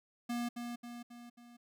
square tone with echo, 239 Hz, A#3, 43 cents sharp, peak -35 dBFS, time 0.29-0.49 s, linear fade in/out 10 ms, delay 270 ms, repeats 4, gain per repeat -5 dB, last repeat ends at 1.57 s, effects none

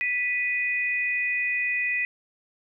sine tone pair together, 1973 / 2486 Hz, B6 / D#7, -2 / -2 cents, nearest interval major third, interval 400 cents, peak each -26 dBFS, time 0.01-2.05 s, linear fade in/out 0 ms, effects none

